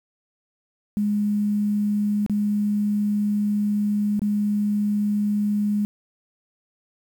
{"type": "tone with dropouts", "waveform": "sine", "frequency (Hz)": 207.2, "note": "G#3", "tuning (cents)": -4, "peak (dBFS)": -19, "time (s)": [0.97, 5.85], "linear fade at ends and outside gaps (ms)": 0, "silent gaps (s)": [[2.263, 2.297], [4.194, 4.218]], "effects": ["8-bit"]}